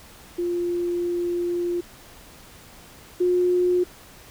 sine tone pair in turn, 349.2 / 358.6 Hz, F4 / F4, 0 / +46 cents, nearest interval unison, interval 46 cents, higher second, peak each -22 / -17 dBFS, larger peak second, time 0.38-1.81 / 3.2-3.84 s, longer first, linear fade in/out 10 ms, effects pink hiss -47 dBFS RMS until 4.3 s

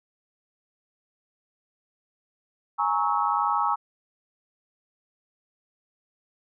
sine chord, A# half-diminished seventh, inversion third, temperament equal with one note detuned, 830.6 / 932.3 / 1108.7 / 1295.1 Hz, G#5 / A#5 / C#6 / E6, 0 / 0 / 0 / -31 cents, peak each -27 dBFS, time 2.78-3.76 s, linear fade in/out 20 ms, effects none

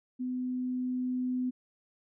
sine tone with level ramp, 252.4 Hz, B3, 38 cents sharp, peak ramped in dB -31 to -28 dBFS, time 0.19-1.51 s, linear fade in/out 20 ms, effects none

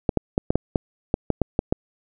clicks, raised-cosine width 2 ms, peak -5 dBFS, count 11, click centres 0.092 / 0.173 / 0.379 / 0.505 / 0.556 / 0.758 / 1.141 / 1.303 / 1.417 / 1.591 / 1.725 s, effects none

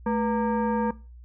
sine tone with frequency modulation, 217.3 Hz, A3, 21 cents flat, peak -22 dBFS, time 0.06-0.91 s, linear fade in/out 5 ms, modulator 704 Hz, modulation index 1.1, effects noise-tail reverb RT60 0.3 s tail -19 dB re dry + added 60 Hz sine -43 dBFS peak until 1.24 s

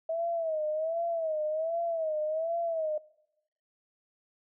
sine tone with vibrato, 644 Hz, E5, 41 cents flat, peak -28 dBFS, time 0.09-2.98 s, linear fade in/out 5 ms, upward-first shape sine, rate 1.3 Hz, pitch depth 96 cents each way, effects noise-tail reverb RT60 0.8 s tail -21 dB re dry

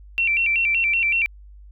sine tone with vibrato, 2523 Hz, D#7, 23 cents sharp, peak -17 dBFS, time 0.18-1.26 s, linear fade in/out 0 ms, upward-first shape square, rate 5.3 Hz, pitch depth 130 cents each way, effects added 50 Hz sine -41 dBFS peak until 1.71 s

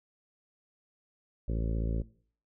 harmonic tone, 55.8 Hz, A1, 25 cents sharp, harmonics 1 / 2 / 3 / 4 / 5 / 6 / 7 / 8 / 9 / 10, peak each -30 / -36 / -40 / -42 / -44 / -46 / -47 / -48 / -49 / -50 dBFS, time 1.48-2.02 s, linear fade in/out 5 ms, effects noise-tail reverb RT60 0.5 s tail -19 dB re dry

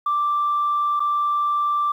sine tone with dropouts, 1174.7 Hz, D6, in tune, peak -17 dBFS, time 0.06-1.92 s, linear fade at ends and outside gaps 5 ms, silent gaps 0.996-1.002 s, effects tanh soft clip ceiling -14 dBFS + 9-bit

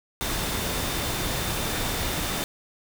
sine tone in noise, 3592 Hz, A7, 35 cents sharp, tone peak -39 dBFS, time 0.21-2.44 s, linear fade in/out 0 ms, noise pink, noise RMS -28 dBFS, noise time 0.21-2.44 s, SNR -14 dB, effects none

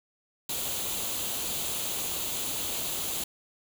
white noise with comb filter, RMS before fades -32 dBFS, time 0.49-3.24 s, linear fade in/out 5 ms, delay 0.28 ms, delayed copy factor +0.55, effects none

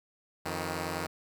5% pulse tone pair together, 88.6 / 157.87 Hz, F2 / D#3, +25 / +25 cents, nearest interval minor seventh, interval 1000 cents, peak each -24 dBFS, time 0.45-1.07 s, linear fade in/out 10 ms, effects none

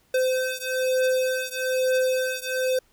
square beating tone pair, 514 / 515.1 Hz, C5 / C5, -31 / -27 cents, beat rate 1.1 Hz, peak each -25 / -26 dBFS, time 0.14-2.79 s, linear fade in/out 5 ms, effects pink hiss -63 dBFS RMS until 2.92 s

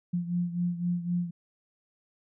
sine beating tone pair, 174.3 / 178.2 Hz, F3 / F3, -3 / +35 cents, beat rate 3.9 Hz, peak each -28 / -33 dBFS, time 0.13-1.31 s, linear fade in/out 10 ms, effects none

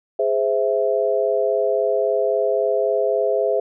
sine chord, Ab augmented, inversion none, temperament equal with one note detuned, 415.3 / 519 / 659.3 Hz, Ab4 / C5 / E5, 0 / -14 / 0 cents, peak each -21 dBFS, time 0.19-3.6 s, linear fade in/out 5 ms, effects none

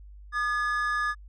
triangle tone pair together, 1218 / 1697.8 Hz, D#6 / G#6, -37 / +38 cents, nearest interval tritone, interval 575 cents, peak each -26 dBFS, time 0.32-1.15 s, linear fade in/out 50 ms, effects added 50 Hz sine -44 dBFS peak until 1.28 s + resampled to 24000 Hz

